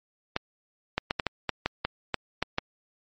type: clicks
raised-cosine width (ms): 0.3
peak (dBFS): -9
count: 11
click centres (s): 0.364 / 0.98 / 1.109 / 1.198 / 1.267 / 1.493 / 1.66 / 1.85 / 2.143 / 2.426 / 2.584
effects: MP3 32 kbps